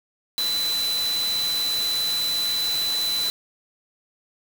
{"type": "tone in noise", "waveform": "sine", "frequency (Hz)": 4000, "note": "B7", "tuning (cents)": 21, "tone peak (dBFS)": -22, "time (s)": [0.38, 3.3], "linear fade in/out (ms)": 0, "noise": "white", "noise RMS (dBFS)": -31, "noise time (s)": [0.38, 3.3], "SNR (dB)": 6, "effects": []}